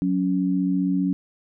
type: tone pair together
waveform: sine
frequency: 183.92 / 279.1 Hz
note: F#3 / C#4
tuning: -10 / +12 cents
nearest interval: perfect fifth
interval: 722 cents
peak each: -22 dBFS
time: 0.02-1.13 s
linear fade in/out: 0 ms
effects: none